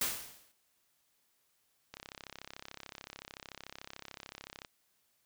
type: noise with exponential decay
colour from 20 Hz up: white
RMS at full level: -30 dBFS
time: 0.01-0.52 s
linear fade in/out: 5 ms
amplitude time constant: 110 ms
type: click train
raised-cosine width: 0.2 ms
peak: -27 dBFS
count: 92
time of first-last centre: 1.94-4.648 s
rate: 33.6 Hz
effects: white hiss -75 dBFS RMS until 5.25 s